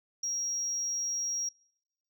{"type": "tone", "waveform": "sine", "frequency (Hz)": 5640, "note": "F8", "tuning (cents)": 16, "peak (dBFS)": -29, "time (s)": [0.23, 1.49], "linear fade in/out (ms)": 5, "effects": ["noise-tail reverb RT60 0.8 s tail -25 dB re dry", "tanh soft clip ceiling -26 dBFS"]}